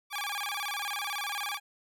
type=tone with vibrato; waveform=15% pulse; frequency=971 Hz; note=B5; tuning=30 cents flat; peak=-26 dBFS; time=0.1-1.6 s; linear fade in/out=50 ms; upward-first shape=square; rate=18 Hz; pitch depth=300 cents each way; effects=none